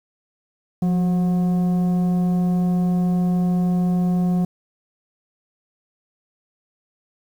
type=tone with frequency modulation; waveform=sine; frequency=177.4 Hz; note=F3; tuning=27 cents sharp; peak=-14 dBFS; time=0.82-4.45 s; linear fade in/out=5 ms; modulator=549 Hz; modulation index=0.26; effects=tanh soft clip ceiling -15 dBFS + 8-bit